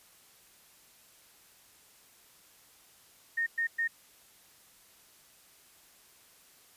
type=tone bursts; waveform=sine; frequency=1842 Hz; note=A#6; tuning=21 cents flat; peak=-27 dBFS; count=3; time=3.37-3.878 s; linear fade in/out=10 ms; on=96 ms; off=110 ms; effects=white hiss -60 dBFS RMS until 6.76 s + resampled to 32000 Hz